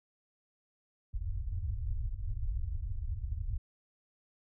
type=low-pass noise; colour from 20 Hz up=pink; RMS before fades=-35 dBFS; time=1.13-3.58 s; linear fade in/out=10 ms; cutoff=110 Hz; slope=96 dB/octave; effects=none